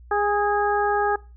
harmonic tone with a mistuned harmonic, 411 Hz, G#4, 18 cents flat, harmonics 1 / 2 / 3 / 4, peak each -24 / -22 / -27 / -28 dBFS, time 0.11-1.16 s, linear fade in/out 5 ms, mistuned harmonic 3, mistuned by +23 cents, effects noise-tail reverb RT60 0.3 s tail -22 dB re dry + added 60 Hz sine -43 dBFS peak until 1.36 s

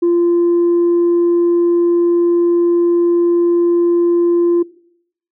sine tone, 345.1 Hz, F4, 21 cents flat, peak -8 dBFS, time 0.02-4.63 s, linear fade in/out 10 ms, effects noise-tail reverb RT60 0.7 s tail -21 dB re dry + tanh soft clip ceiling -8 dBFS

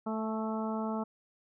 harmonic tone with a mistuned harmonic, 220 Hz, A3, in tune, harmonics 1 / 2 / 3 / 4 / 5 / 6, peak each -33 / -40 / -40 / -40 / -44 / -44 dBFS, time 0.06-1.04 s, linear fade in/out 10 ms, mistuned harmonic 4, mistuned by -17 cents, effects none

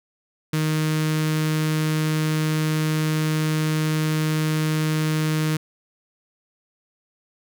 sawtooth tone with notch filter, 155.56 Hz, D#3, in tune, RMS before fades -22 dBFS, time 0.53-5.57 s, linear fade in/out 5 ms, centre 720 Hz, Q 1.1, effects none

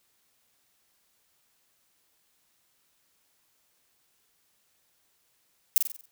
violet noise with echo, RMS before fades -19 dBFS, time 5.76-5.78 s, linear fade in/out 0 ms, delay 46 ms, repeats 6, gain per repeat -6 dB, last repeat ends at 6.056 s, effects white hiss -70 dBFS RMS until 6.11 s

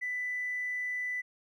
triangle tone with tanh clipping, 1990 Hz, B6, 13 cents sharp, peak -31 dBFS, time 0.01-1.22 s, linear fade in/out 20 ms, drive 1 dB, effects none

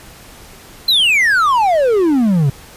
triangle exponential sweep, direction down, 4186 to 131 Hz, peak -8 dBFS, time 0.88-2.5 s, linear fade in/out 5 ms, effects pink hiss -39 dBFS RMS until 2.76 s + resampled to 32000 Hz

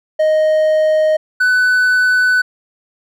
triangle tone pair in turn, 622.3 / 1498.2 Hz, D#5 / F#6, 0 / +21 cents, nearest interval octave + minor third, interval 1521 cents, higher second, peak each -8 dBFS, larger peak neither, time 0.19-1.17 / 1.4-2.42 s, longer second, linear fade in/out 10 ms, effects none

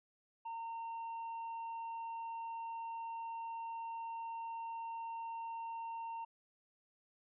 triangle tone, 916 Hz, A#5, 31 cents flat, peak -39 dBFS, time 0.45-6.25 s, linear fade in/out 10 ms, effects resampled to 8000 Hz

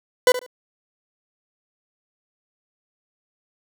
40% pulse tone with echo, 500 Hz, B4, 21 cents sharp, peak -10 dBFS, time 0.27-0.32 s, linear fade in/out 2 ms, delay 72 ms, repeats 2, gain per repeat -14 dB, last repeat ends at 0.464 s, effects none

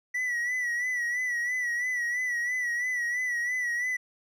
triangle tone with vibrato, 1951 Hz, B6, 22 cents flat, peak -25 dBFS, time 0.14-3.97 s, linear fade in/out 10 ms, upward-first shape sine, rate 3 Hz, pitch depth 57 cents each way, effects none

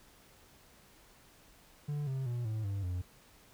triangle tone with pitch steps, 146.83 / 133.1 / 120.65 / 109.36 / 99.14 / 89.86 Hz, D3 / C3 / B2 / A2 / G2 / F2, 0 / +30 / -40 / -10 / +20 / +50 cents, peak -31 dBFS, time 1.88-3.02 s, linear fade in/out 10 ms, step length 190 ms, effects pink hiss -61 dBFS RMS until 3.53 s

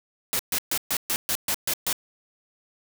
white noise bursts, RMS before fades -25 dBFS, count 9, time 0.33-1.928 s, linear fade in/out 0 ms, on 62 ms, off 130 ms, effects none

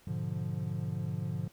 triangle chord, G# diminished seventh, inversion none, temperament equal, 103.83 / 123.47 / 146.83 / 174.61 Hz, G#2 / B2 / D3 / F3, 0 / 0 / 0 / 0 cents, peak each -36 / -37 / -35 / -36 dBFS, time 0.07-1.48 s, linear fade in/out 5 ms, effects pink hiss -62 dBFS RMS until 1.52 s

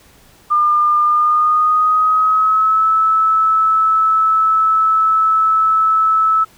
sine tone with pitch glide, 1204 to 1305.4 Hz, D6 to E6, +43 to -17 cents, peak -10 dBFS, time 0.5-6.45 s, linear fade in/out 20 ms, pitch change +140 cents, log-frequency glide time 1.04-2.86 s, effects pink hiss -48 dBFS RMS until 6.57 s

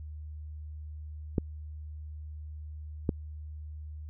clicks, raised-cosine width 3 ms, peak -13 dBFS, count 2, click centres 1.382 / 3.092 s, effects added 76 Hz sine -39 dBFS peak until 4.09 s

